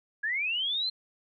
sine linear sweep, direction up, 1637 to 4186 Hz, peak -27 dBFS, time 0.23-0.9 s, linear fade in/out 10 ms, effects none

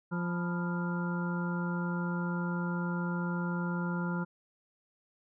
harmonic tone with a mistuned harmonic, 174.61 Hz, F3, in tune, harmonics 1 / 2 / 3 / 5 / 6 / 7 / 8, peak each -31 / -42 / -45 / -45 / -44 / -50 / -40 dBFS, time 0.11-4.25 s, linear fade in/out 20 ms, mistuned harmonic 6, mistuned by -100 cents, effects none

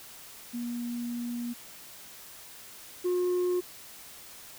sine tone pair in turn, 239.1 / 359.1 Hz, A#3 / F4, +44 / +48 cents, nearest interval perfect fifth, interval 704 cents, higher second, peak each -31 / -22 dBFS, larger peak second, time 0.53-1.54 / 3.04-3.61 s, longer first, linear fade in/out 20 ms, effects tanh soft clip ceiling -24 dBFS + white hiss -48 dBFS RMS until 4.58 s

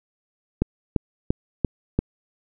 click train, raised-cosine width 3 ms, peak -6 dBFS, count 5, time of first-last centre 0.62-1.99 s, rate 2.92 Hz, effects none

